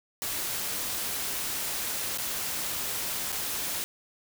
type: noise with dropouts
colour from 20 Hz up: white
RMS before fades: -32 dBFS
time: 0.22-3.84 s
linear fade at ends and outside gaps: 0 ms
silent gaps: 2.175-2.184 / 3.32-3.326 s
effects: none